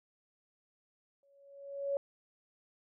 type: tone with exponential growth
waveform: sine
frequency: 559 Hz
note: C#5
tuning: 14 cents sharp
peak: -28 dBFS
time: 1.23-1.97 s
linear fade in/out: 1 ms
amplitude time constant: 160 ms
effects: none